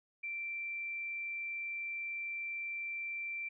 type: tone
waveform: sine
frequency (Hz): 2349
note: D7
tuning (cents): 0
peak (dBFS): -37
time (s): 0.23-3.49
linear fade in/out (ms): 10
effects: none